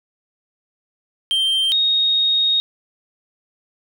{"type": "tone pair in turn", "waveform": ["triangle", "sine"], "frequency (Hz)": [3147, 3734], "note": ["G7", "A#7"], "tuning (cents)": [6, 2], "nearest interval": "minor third", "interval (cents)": 296, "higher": "second", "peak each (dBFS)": -14, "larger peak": "neither", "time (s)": [[1.31, 1.72], [1.72, 2.6]], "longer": "second", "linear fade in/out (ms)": 0, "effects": []}